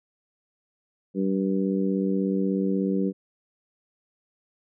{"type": "harmonic tone", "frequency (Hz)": 96.5, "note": "G2", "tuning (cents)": -27, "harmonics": [2, 3, 4, 5], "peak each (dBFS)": [-24, -28, -30, -32], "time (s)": [1.14, 3.13], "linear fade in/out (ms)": 50, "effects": []}